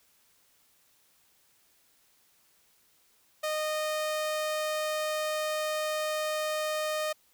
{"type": "tone", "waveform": "sawtooth", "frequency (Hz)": 616, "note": "D#5", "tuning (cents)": -17, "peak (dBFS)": -25, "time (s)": [3.43, 7.13], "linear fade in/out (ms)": 10, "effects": ["white hiss -66 dBFS RMS until 7.33 s"]}